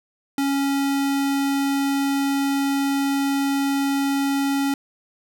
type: tone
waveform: square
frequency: 277.2 Hz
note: C#4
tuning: in tune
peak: -20 dBFS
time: 0.38-4.74 s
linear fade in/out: 2 ms
effects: none